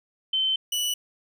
sine / sawtooth tone pair in turn, 3081 / 2957 Hz, G7 / F#7, -31 / -2 cents, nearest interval minor second, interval 71 cents, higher first, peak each -21 dBFS, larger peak neither, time 0.33-0.56 / 0.72-0.94 s, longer first, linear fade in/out 5 ms, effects none

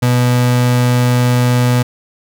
35% pulse tone, 123.47 Hz, B2, in tune, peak -8 dBFS, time 0.02-1.83 s, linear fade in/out 10 ms, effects none

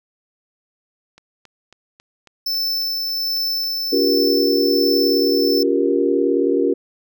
click train, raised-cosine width 0.2 ms, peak -27 dBFS, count 10, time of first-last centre 1.18-3.639 s, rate 3.66 Hz
square tone with tremolo, 5290 Hz, E8, 5 cents sharp, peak -19 dBFS, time 2.46-5.63 s, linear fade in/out 5 ms, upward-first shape sine, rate 1.3 Hz, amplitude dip 25%
sine chord, G half-diminished seventh, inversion second, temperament just, 282.2 / 352.8 / 392 / 470.4 Hz, Db4 / F4 / G4 / Bb4, +31 / +18 / 0 / +16 cents, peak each -20 dBFS, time 3.92-6.74 s, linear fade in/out 10 ms
effects none

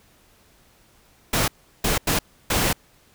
pink noise bursts at uneven times, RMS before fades -21 dBFS, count 4, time 1.33-1.48 / 1.84-1.98 / 2.07-2.19 / 2.5-2.73 s, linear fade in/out 5 ms, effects pink hiss -57 dBFS RMS until 3.14 s

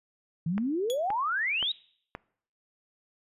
sine exponential sweep, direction up, 155.56 to 3922 Hz, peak -26 dBFS, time 0.46-1.72 s, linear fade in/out 5 ms
click train, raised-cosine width 0.5 ms, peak -21 dBFS, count 4, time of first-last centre 0.58-2.151 s, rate 1.91 Hz
sawtooth tone with exponential decay, 3374 Hz, G#7, 27 cents sharp, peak -27 dBFS, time 0.9-1 s, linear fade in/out 0 ms, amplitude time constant 21 ms
effects noise-tail reverb RT60 0.6 s tail -22 dB re dry + resampled to 32000 Hz

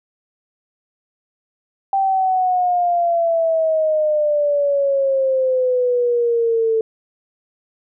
sine exponential sweep, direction down, 784 to 442.9 Hz, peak -14 dBFS, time 1.93-6.81 s, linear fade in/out 2 ms, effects none

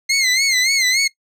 20% pulse tone with vibrato, 2100 Hz, C7, 6 cents sharp, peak -9 dBFS, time 0.09-1.08 s, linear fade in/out 10 ms, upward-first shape sine, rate 3.5 Hz, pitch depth 98 cents each way, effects noise-tail reverb RT60 0.1 s tail -19 dB re dry + low-pass 11000 Hz 12 dB/octave

